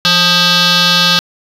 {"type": "tone with frequency modulation", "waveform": "sine", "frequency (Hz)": 171.9, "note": "F3", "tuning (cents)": -27, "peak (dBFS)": -5, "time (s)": [0.05, 1.19], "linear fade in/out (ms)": 0, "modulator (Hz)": 708, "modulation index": 6.6, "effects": ["tanh soft clip ceiling -6 dBFS", "7-bit"]}